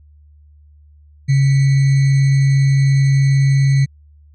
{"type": "tone with sample-and-hold", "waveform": "sine", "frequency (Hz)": 136.8, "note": "C#3", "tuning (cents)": -23, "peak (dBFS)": -9, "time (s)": [1.28, 3.86], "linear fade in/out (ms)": 20, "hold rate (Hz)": 2100, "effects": ["added 74 Hz sine -43 dBFS peak until 4.34 s", "MP3 32 kbps"]}